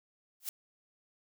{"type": "noise with exponential growth", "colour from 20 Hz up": "blue", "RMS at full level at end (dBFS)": -32, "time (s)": [0.4, 0.49], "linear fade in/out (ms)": 1, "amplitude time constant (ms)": 19, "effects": []}